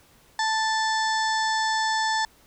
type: harmonic tone with a mistuned harmonic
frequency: 880 Hz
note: A5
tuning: in tune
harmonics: 1 / 2 / 4 / 5 / 6 / 7 / 8 / 9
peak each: -24 / -27 / -34 / -36 / -33 / -42 / -42 / -40 dBFS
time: 0.39-2.25 s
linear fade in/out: 2 ms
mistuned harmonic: 9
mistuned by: -16 cents
effects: pink hiss -57 dBFS RMS until 2.46 s

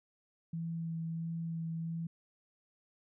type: tone with vibrato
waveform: sine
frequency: 164.81 Hz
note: E3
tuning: in tune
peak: -35 dBFS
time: 0.53-2.07 s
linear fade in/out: 5 ms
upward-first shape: sine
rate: 1.5 Hz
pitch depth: 12 cents each way
effects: none

